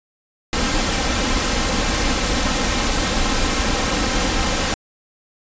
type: noise with comb filter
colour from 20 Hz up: pink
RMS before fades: -19 dBFS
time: 0.53-4.74 s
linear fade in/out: 0 ms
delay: 3.8 ms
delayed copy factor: +0.5
effects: resampled to 16000 Hz